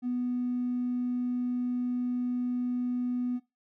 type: tone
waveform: triangle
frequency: 246.9 Hz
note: B3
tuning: in tune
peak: -24 dBFS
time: 0.02-3.4 s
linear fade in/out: 50 ms
effects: noise-tail reverb RT60 0.2 s tail -17 dB re dry + tanh soft clip ceiling -25 dBFS